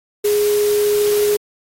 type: tone in noise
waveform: sine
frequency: 415.3 Hz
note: G#4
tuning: in tune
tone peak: -13 dBFS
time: 0.24-1.37 s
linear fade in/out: 10 ms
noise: white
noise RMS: -26 dBFS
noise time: 0.24-1.37 s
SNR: +10 dB
effects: AAC 48 kbps